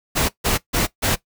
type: noise bursts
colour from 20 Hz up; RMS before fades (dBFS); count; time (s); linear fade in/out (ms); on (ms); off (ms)
pink; -19; 4; 0.15-1.16; 20; 140; 150
effects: noise-tail reverb RT60 0.1 s tail -17 dB re dry